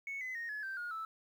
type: tone with pitch steps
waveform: sine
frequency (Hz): 2210 / 2027 / 1858.4 / 1704.1 / 1562.7 / 1433 / 1314.1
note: C#7 / B6 / A#6 / G#6 / G6 / F6 / E6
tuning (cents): -6 / +45 / -6 / +44 / -6 / +44 / -6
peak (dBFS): -37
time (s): 0.07-1.05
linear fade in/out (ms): 2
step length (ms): 140
effects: tanh soft clip ceiling -34 dBFS + 11-bit